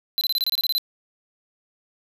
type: tone bursts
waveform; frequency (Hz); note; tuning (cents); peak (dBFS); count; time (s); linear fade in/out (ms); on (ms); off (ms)
square; 4043; B7; +40; -20; 11; 0.18-0.781; 0; 31; 26
effects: none